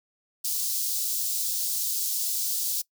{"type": "high-pass noise", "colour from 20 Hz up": "white", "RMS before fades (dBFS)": -28, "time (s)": [0.44, 2.82], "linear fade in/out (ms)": 10, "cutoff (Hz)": 4300, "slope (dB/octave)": 24, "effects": ["noise-tail reverb RT60 0.1 s tail -22 dB re dry"]}